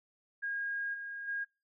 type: tone with level steps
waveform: sine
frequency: 1629 Hz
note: G#6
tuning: 34 cents flat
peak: -33 / -39 / -33 dBFS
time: 0.42-1.45 s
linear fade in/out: 20 ms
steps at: 0.93 / 1.27 s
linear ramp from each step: 20 ms
effects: noise-tail reverb RT60 0.3 s tail -26 dB re dry